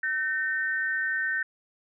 sine tone pair together, 1533 / 1823.6 Hz, G6 / A#6, -39 / -39 cents, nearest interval minor third, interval 300 cents, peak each -28 dBFS, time 0.03-1.43 s, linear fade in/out 5 ms, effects none

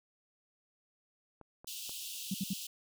clicks, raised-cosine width 1 ms, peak -37 dBFS, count 3, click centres 1.413 / 1.645 / 1.894 s
pink high-pass noise, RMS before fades -43 dBFS, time 1.67-2.67 s, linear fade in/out 5 ms, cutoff 2700 Hz, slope 96 dB/octave
sine tone bursts, 192.4 Hz, G3, 32 cents flat, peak -31 dBFS, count 3, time 2.31-2.535 s, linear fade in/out 5 ms, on 33 ms, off 63 ms
effects none

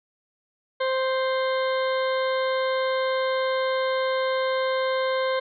harmonic tone, 523.3 Hz, C5, in tune, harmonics 1 / 2 / 3 / 4 / 6 / 7 / 8, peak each -23 / -29 / -33 / -35 / -39 / -40 / -41 dBFS, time 0.8-5.4 s, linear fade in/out 10 ms, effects none

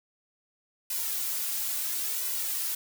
blue noise with flanger, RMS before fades -31 dBFS, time 0.9-2.75 s, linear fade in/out 5 ms, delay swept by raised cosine 2 to 3.7 ms, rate 0.73 Hz, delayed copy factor +0.95, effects none

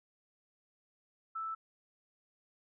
sine tone, 1318.5 Hz, E6, in tune, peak -36 dBFS, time 1.35-1.55 s, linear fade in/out 10 ms, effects none

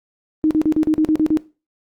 sine tone bursts, 311.1 Hz, D#4, in tune, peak -12 dBFS, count 9, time 0.44-1.372 s, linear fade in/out 0 ms, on 68 ms, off 40 ms, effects noise-tail reverb RT60 0.3 s tail -18 dB re dry + Opus 24 kbps

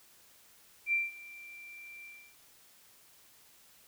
sine tone with ADSR envelope, 2357 Hz, D7, 6 cents sharp, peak -25 dBFS, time 0.86-2.36 s, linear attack 68 ms, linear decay 180 ms, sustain -21 dB, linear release 310 ms, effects white hiss -61 dBFS RMS until 3.87 s

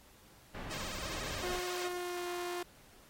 pink low-pass noise, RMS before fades -44 dBFS, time 0.54-1.6 s, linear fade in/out 10 ms, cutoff 2600 Hz, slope 12 dB/octave
5% pulse tone with vibrato, 577 Hz, D5, 31 cents flat, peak -30 dBFS, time 0.7-1.88 s, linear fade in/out 10 ms, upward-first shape sine, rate 14 Hz, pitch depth 190 cents each way
sawtooth tone with pitch glide, 360 to 353.4 Hz, F#4 to F4, -47 to +21 cents, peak -33 dBFS, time 1.43-2.63 s, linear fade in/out 5 ms, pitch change -32 cents, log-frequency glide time 1.65-2.25 s
effects pink hiss -61 dBFS RMS until 3.09 s + AAC 48 kbps

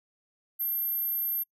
sine tone, 12630 Hz, G9, 12 cents sharp, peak -27 dBFS, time 0.59-1.44 s, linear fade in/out 20 ms, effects noise-tail reverb RT60 0.1 s tail -26 dB re dry

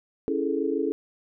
sine chord, A major seventh, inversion first, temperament equal with one note detuned, 277.2 / 329.6 / 415.3 / 442 Hz, C#4 / E4 / G#4 / A4, 0 / 0 / 0 / +8 cents, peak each -29 dBFS, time 0.28-0.92 s, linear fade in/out 0 ms, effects none

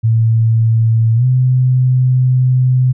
sine tone with pitch glide, 113.1 to 127.69 Hz, A2 to C3, +48 to -42 cents, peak -8 dBFS, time 0.03-2.93 s, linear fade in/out 20 ms, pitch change +210 cents, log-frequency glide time 1.15-1.25 s, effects none

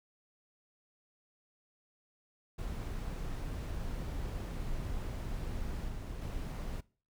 brown noise with level steps, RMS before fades -38 / -41 / -38 dBFS, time 2.58-6.81 s, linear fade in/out 10 ms, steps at 5.88 / 6.21 s, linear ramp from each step 10 ms, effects noise-tail reverb RT60 0.4 s tail -22 dB re dry

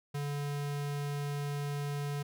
square tone, 144 Hz, D3, 34 cents flat, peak -34 dBFS, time 0.14-2.23 s, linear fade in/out 10 ms, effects none

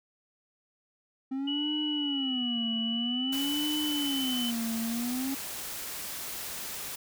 triangle tone with vibrato, 261.6 Hz, C4, in tune, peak -28 dBFS, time 1.31-5.35 s, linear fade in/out 10 ms, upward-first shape sine, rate 0.51 Hz, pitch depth 250 cents each way
sine tone with pitch glide, 2939 to 3032 Hz, F#7 to F#7, -12 to +42 cents, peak -31 dBFS, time 1.47-4.51 s, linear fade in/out 10 ms, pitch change +54 cents, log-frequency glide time 2.68-4.28 s
white noise, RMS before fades -38 dBFS, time 3.32-6.96 s, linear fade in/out 10 ms
effects none

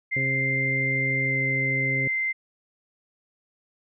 sine tone with pitch glide, 2093 to 2081 Hz, C7 to C7, 0 to -10 cents, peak -23 dBFS, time 0.11-2.33 s, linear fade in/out 20 ms, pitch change -10 cents, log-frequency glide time 1.26-1.34 s
harmonic tone, 133.3 Hz, C3, 33 cents sharp, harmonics 1 / 2 / 3 / 4, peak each -28 / -34 / -37 / -37 dBFS, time 0.16-2.08 s, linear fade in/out 5 ms
effects none

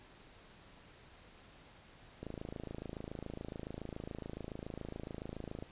click train, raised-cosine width 2 ms, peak -29 dBFS, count 93, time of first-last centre 2.23-5.625 s, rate 27.1 Hz, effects pink hiss -59 dBFS RMS until 5.71 s + resampled to 8000 Hz

